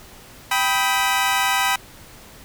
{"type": "chord", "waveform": "20% pulse", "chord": "G augmented", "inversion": "none", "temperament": "equal with one note detuned", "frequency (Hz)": [784, 987.8, 1267], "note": ["G5", "B5", "D#6"], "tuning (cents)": [0, 0, 31], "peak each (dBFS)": [-17, -16, -19], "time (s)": [0.51, 1.76], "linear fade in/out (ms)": 5, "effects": ["pink hiss -44 dBFS RMS until 2.44 s"]}